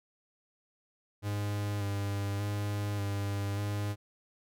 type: tone with vibrato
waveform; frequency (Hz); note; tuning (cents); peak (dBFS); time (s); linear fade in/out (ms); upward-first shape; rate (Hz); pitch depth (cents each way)
45% pulse; 101.7; G#2; -36; -31; 1.22-3.96; 50; square; 0.85; 20
effects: none